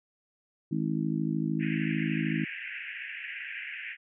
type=harmonic tone; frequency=53.3 Hz; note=G#1; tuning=46 cents sharp; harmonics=3 / 4 / 5 / 6; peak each=-31 / -32 / -33 / -34 dBFS; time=0.71-2.45 s; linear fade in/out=10 ms
type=band-pass noise; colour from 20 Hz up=pink; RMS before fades=-39 dBFS; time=1.59-3.97 s; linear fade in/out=50 ms; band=1600 to 2800 Hz; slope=96 dB/octave
effects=none